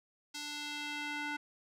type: tone with band-pass filter sweep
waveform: square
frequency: 294.4 Hz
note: D4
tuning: 4 cents sharp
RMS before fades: -40 dBFS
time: 0.34-1.37 s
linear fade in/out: 10 ms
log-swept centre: 5000 to 1700 Hz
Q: 1.3
effects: none